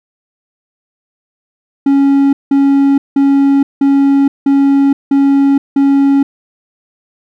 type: tone bursts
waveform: triangle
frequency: 277.2 Hz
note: C#4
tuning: in tune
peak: -4 dBFS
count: 7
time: 1.86-6.23 s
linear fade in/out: 5 ms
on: 470 ms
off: 180 ms
effects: none